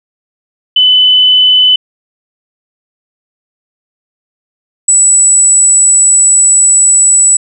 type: tone pair in turn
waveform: sine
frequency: 3011 / 7896 Hz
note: F#7 / B8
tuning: +30 / -1 cents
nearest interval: octave + perfect fourth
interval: 1669 cents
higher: second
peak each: -3 dBFS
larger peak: neither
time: 0.76-1.76 / 4.88-7.37 s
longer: second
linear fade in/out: 5 ms
effects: none